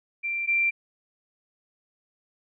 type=tone pair in turn; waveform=sine; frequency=2360 / 2360 Hz; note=D7 / D7; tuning=+8 / +8 cents; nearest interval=unison; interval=0 cents; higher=neither; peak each=-26 / -20 dBFS; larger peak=second; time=0.23-0.47 / 0.47-0.71 s; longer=neither; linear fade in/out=20 ms; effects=none